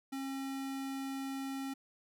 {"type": "tone", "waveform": "square", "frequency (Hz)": 270, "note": "C#4", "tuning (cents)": -45, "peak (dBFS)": -38, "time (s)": [0.12, 1.74], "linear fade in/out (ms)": 10, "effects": []}